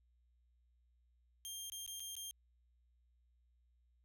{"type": "tone with dropouts", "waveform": "15% pulse", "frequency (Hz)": 3197, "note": "G7", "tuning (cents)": 33, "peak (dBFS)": -37, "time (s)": [1.45, 2.31], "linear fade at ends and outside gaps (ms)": 0, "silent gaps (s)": [[1.699, 1.72], [1.863, 1.877], [1.997, 2.003], [2.153, 2.166]], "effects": ["added 60 Hz sine -70 dBFS peak until 4.04 s"]}